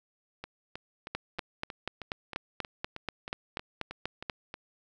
two click trains, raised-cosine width 0.3 ms, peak -23 / -16 dBFS, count 14 / 14, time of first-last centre 0.44-4.541 / 1.15-4.298 s, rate 3.17 / 4.13 Hz, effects none

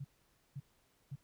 sine tone bursts, 138.59 Hz, C#3, in tune, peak -40 dBFS, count 3, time 0-1.158 s, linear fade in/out 10 ms, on 46 ms, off 510 ms, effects pink hiss -73 dBFS RMS until 1.23 s

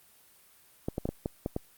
clicks, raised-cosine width 2 ms, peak -17 dBFS, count 7, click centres 0.885 / 0.981 / 1.055 / 1.09 / 1.259 / 1.461 / 1.564 s, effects white hiss -60 dBFS RMS until 1.77 s + Opus 32 kbps

